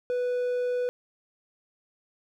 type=tone; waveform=triangle; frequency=493.9 Hz; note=B4; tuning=in tune; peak=-23 dBFS; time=0.1-0.89 s; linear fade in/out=0 ms; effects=none